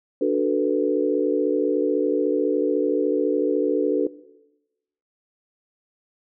sine chord, B minor seventh, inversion first, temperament equal, 293.7 / 370 / 440 / 493.9 Hz, D4 / F#4 / A4 / B4, 0 / 0 / 0 / 0 cents, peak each -23 / -24 / -23 / -24 dBFS, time 0.21-4.07 s, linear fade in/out 5 ms, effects noise-tail reverb RT60 1.0 s tail -18 dB re dry

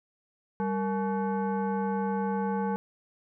sine tone with frequency modulation, 196 Hz, G3, in tune, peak -26 dBFS, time 0.6-2.76 s, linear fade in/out 0 ms, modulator 660 Hz, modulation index 1.1, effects none

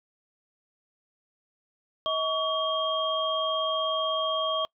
sine tone cluster, 637 / 1129 / 3221 Hz, D#5 / C#6 / G7, +41 / +31 / +46 cents, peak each -29 dBFS, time 2.06-4.65 s, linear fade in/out 0 ms, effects noise-tail reverb RT60 0.1 s tail -25 dB re dry

